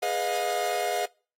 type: chord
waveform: 45% pulse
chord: F half-diminished seventh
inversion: first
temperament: equal with one note detuned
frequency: 415.3 / 493.9 / 622.3 / 712.3 Hz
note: Ab4 / Cb5 / Eb5 / F5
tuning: 0 / 0 / 0 / +34 cents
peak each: -33 / -34 / -32 / -28 dBFS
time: 0.02-1.06 s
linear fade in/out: 10 ms
effects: noise-tail reverb RT60 0.4 s tail -26 dB re dry + AAC 48 kbps